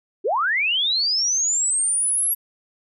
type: linear sweep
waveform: sine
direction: up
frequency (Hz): 329.6 to 11460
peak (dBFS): -18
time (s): 0.24-2.35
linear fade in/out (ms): 20
effects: none